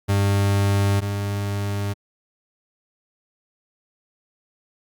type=tone pair in turn; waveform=40% pulse; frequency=100 / 100.93 Hz; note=G2 / G#2; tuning=+35 / -49 cents; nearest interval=unison; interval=16 cents; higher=second; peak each=-16 / -22 dBFS; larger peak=first; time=0.08-1.01 / 1.01-1.94 s; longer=neither; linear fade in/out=20 ms; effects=Opus 48 kbps